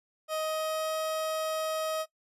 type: tone with pitch glide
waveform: 30% pulse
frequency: 627 to 631.7 Hz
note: D#5 to D#5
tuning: +13 to +26 cents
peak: -27 dBFS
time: 0.28-2.06 s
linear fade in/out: 50 ms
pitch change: +13 cents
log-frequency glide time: 0.39-0.96 s
effects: noise-tail reverb RT60 0.1 s tail -18 dB re dry + resampled to 32000 Hz